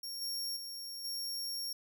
sawtooth tone with level steps, 5530 Hz, F8, 18 cents flat, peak -37 / -33 / -39 / -34 dBFS, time 0.03-1.73 s, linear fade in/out 5 ms, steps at 0.21 / 0.56 / 1.04 s, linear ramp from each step 10 ms, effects none

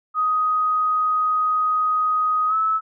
sine tone with pitch glide, 1252 to 1301.4 Hz, D#6 to E6, +10 to -23 cents, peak -17 dBFS, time 0.14-2.81 s, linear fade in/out 50 ms, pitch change +67 cents, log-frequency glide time 2.48-2.55 s, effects none

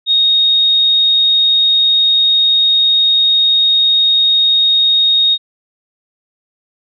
sine tone, 3729 Hz, A#7, in tune, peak -8 dBFS, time 0.06-5.38 s, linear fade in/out 50 ms, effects none

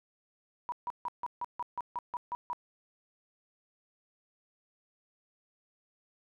sine tone bursts, 970 Hz, B5, 31 cents flat, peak -32 dBFS, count 11, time 0.69-2.531 s, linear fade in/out 0 ms, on 31 ms, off 150 ms, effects none

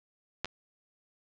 clicks, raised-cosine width 0.2 ms, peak -12 / -24 dBFS, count 2, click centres 0.446 / 0.456 s, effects low-pass 5000 Hz 12 dB/octave

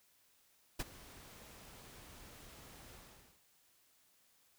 pink noise with ADSR envelope, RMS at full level -37 dBFS, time 0.79-3.42 s, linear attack 11 ms, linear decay 30 ms, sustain -19 dB, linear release 490 ms, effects white hiss -71 dBFS RMS until 4.58 s

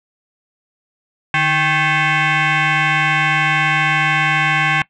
sine tone with frequency modulation, 317.8 Hz, D#4, 37 cents sharp, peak -11 dBFS, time 1.34-4.82 s, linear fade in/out 2 ms, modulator 469 Hz, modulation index 5.2, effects noise-tail reverb RT60 0.1 s tail -21 dB re dry + tanh soft clip ceiling -10 dBFS

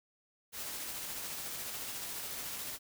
white noise with tremolo, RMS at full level -40 dBFS, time 0.52-2.79 s, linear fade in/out 50 ms, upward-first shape sine, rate 14 Hz, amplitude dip 25%, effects none

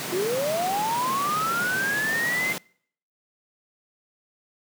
pink high-pass noise, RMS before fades -32 dBFS, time 0-2.58 s, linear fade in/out 0 ms, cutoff 130 Hz, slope 48 dB/octave
sine linear sweep, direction up, 339.8 to 2093 Hz, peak -23 dBFS, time 0.12-2.53 s, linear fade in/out 10 ms
effects noise-tail reverb RT60 0.6 s tail -26 dB re dry

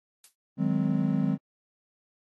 blue noise with exponential decay, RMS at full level -43 dBFS, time 0.24-0.35 s, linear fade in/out 2 ms, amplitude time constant 23 ms
triangle chord, Ab dominant seventh, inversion second, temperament just, 155.74 / 186.89 / 207.7 / 259.6 Hz, Eb3 / Gb3 / Ab3 / C4, +2 / +18 / 0 / -13 cents, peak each -27 dBFS, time 0.57-1.38 s, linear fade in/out 50 ms
effects AAC 32 kbps

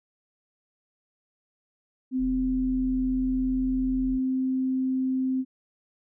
sine tone with pitch glide, 258.2 to 260.4 Hz, C4 to C4, -23 to -8 cents, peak -23 dBFS, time 2.11-5.45 s, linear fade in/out 50 ms, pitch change +15 cents, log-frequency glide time 3.03-4.42 s
sine tone, 41.2 Hz, E1, in tune, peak -32 dBFS, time 2.18-4.2 s, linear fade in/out 50 ms
effects none

